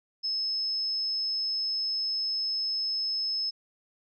sine tone, 5200 Hz, E8, 24 cents flat, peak -27 dBFS, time 0.23-3.51 s, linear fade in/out 20 ms, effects none

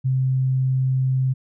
sine tone, 130.81 Hz, C3, in tune, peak -17 dBFS, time 0.04-1.34 s, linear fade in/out 20 ms, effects none

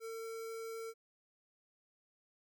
square tone with notch filter, 451.9 Hz, A4, 46 cents sharp, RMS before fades -44 dBFS, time 0-0.94 s, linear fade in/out 50 ms, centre 3300 Hz, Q 2, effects none

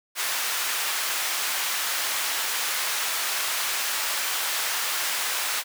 pink high-pass noise, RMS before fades -27 dBFS, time 0.15-5.64 s, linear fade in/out 50 ms, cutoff 1200 Hz, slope 12 dB/octave, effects none

